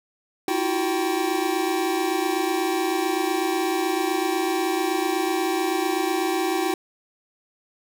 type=tone cluster; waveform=square; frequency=319.7 / 348.3 / 375.8 / 774 Hz; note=D#4 / F4 / F#4 / G5; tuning=+47 / -5 / +27 / -22 cents; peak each=-28 dBFS; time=0.48-6.74 s; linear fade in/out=2 ms; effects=none